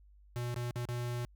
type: tone with dropouts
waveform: square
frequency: 121.1 Hz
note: B2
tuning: 34 cents flat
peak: -35 dBFS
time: 0.36-1.25 s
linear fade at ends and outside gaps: 0 ms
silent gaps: 0.543-0.562 / 0.709-0.758 / 0.853-0.888 s
effects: added 50 Hz sine -57 dBFS peak until 1.35 s